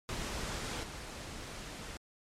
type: noise with level steps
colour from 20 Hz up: pink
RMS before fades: -38 / -44 dBFS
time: 0.09-1.97 s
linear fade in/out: 0 ms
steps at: 0.83 s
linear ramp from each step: 2 ms
effects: low-pass 8000 Hz 12 dB/octave + MP3 64 kbps